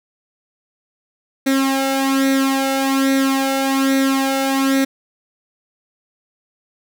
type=tone with flanger; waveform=sawtooth; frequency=269.8 Hz; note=C#4; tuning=47 cents flat; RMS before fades=-17 dBFS; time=1.46-4.85 s; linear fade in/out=10 ms; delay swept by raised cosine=0.5 to 1.42 ms; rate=1.2 Hz; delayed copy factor=+0.7; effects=none